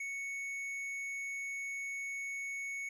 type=tone with tanh clipping; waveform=triangle; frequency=2217 Hz; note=C#7; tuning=in tune; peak=-39 dBFS; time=0-2.89 s; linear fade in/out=5 ms; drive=12 dB; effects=none